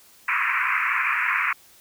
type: band-pass noise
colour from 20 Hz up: white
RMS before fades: -23 dBFS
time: 0.28-1.53 s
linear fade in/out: 5 ms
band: 1000 to 2500 Hz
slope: 96 dB/octave
effects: white hiss -53 dBFS RMS until 1.8 s